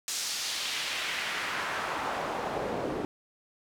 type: noise with band-pass filter sweep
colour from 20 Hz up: pink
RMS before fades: -33 dBFS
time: 0.08-3.05 s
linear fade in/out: 0 ms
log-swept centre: 6500 to 380 Hz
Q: 1.2
effects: none